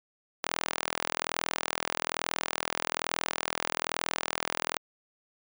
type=tone with high-pass filter; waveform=sawtooth; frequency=41.15 Hz; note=E1; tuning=2 cents flat; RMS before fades=-34 dBFS; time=0.43-4.78 s; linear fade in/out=10 ms; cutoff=790 Hz; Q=0.61; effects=none